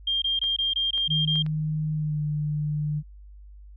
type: tone bursts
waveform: sine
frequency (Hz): 3200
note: G7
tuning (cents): +35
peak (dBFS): -22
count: 8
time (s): 0.07-1.424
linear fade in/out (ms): 5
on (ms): 150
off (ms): 22
type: clicks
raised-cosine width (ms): 0.3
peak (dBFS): -27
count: 4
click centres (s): 0.44 / 0.978 / 1.357 / 1.464
type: tone with pitch glide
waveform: sine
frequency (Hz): 154.4 to 150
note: D#3 to D3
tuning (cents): -13 to +37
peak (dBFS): -24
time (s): 1.07-3.03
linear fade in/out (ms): 50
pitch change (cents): -50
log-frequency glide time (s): 1.92-2.22
effects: added 50 Hz sine -43 dBFS peak until 3.76 s